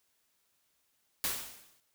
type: noise with exponential decay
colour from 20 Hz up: white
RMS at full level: -30 dBFS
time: 1.24-1.8 s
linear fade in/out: 0 ms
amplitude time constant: 120 ms
effects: white hiss -75 dBFS RMS until 1.94 s